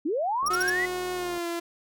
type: linear sweep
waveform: sine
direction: up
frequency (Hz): 270 to 2030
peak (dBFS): -24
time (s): 0.05-0.86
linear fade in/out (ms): 10
type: click train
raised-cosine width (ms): 1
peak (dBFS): -30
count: 78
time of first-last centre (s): 0.43-1.376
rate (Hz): 81.4
type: tone bursts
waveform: sawtooth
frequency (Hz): 5588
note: F8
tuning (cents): 0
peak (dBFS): -24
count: 4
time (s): 0.46-0.7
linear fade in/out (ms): 5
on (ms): 24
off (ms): 48
type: tone with pitch glide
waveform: sawtooth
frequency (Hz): 363.1 to 340.7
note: F#4 to F4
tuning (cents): -33 to -43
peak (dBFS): -25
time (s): 0.5-1.6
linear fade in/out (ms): 10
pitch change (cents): -110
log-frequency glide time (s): 1.15-1.47
effects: none